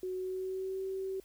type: tone with pitch glide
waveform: sine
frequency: 370 to 382.6 Hz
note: F#4 to G4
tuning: 0 to -42 cents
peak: -34 dBFS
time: 0.03-1.2 s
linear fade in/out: 2 ms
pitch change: +58 cents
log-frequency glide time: 0.14-0.82 s
effects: added 50 Hz sine -64 dBFS peak until 1.24 s + white hiss -64 dBFS RMS until 1.24 s